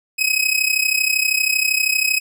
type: tone with amplitude modulation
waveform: sawtooth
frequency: 2540 Hz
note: D#7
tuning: 35 cents sharp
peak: -9 dBFS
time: 0.18-2.2 s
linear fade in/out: 20 ms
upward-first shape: sine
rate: 32.7 Hz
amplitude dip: 80%
effects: none